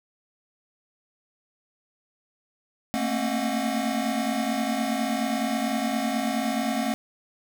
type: tone cluster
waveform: square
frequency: 223.5 / 233.1 / 267.8 / 618 / 726 Hz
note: A3 / A#3 / C4 / D#5 / F#5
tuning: +27 / 0 / +40 / -12 / -33 cents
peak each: -30 / -33 / -30 / -36 / -32 dBFS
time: 2.94-6.94 s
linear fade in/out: 0 ms
effects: none